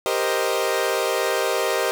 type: chord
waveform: sawtooth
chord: C minor seventh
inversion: second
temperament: equal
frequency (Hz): 392 / 466.2 / 523.3 / 622.3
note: G4 / Bb4 / C5 / Eb5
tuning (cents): 0 / 0 / 0 / 0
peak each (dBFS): -22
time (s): 0.06-1.91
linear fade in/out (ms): 0
effects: none